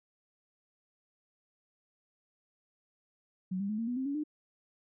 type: tone with pitch steps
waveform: sine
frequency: 185.7 / 199.03 / 213.3 / 228.6 / 245 / 262.6 / 281.5 / 301.7 Hz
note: F#3 / G3 / G#3 / A#3 / B3 / C4 / C#4 / D4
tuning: +7 / +27 / +46 / -34 / -14 / +6 / +27 / +47 cents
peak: -31 dBFS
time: 3.51-4.238 s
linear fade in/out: 10 ms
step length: 91 ms
effects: none